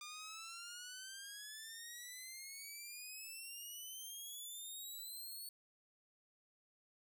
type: exponential sweep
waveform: 10% pulse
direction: up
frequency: 1200 to 4447 Hz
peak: -40 dBFS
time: 0.01-5.49 s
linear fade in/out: 2 ms
effects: none